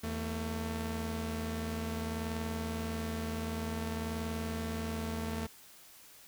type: tone pair together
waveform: sawtooth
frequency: 81.55 / 224.1 Hz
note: E2 / A3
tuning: -18 / +32 cents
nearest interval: octave + tritone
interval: 1750 cents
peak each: -34 / -33 dBFS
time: 0.03-5.47 s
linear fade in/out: 10 ms
effects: white hiss -56 dBFS RMS until 6.27 s